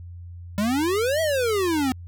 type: exponential two-way sweep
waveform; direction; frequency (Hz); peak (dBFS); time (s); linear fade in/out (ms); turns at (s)
square; up then down; 196 to 659.3 to 250.3; -21; 0.58-1.92; 0; 1.21
effects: added 87 Hz sine -36 dBFS peak until 2.07 s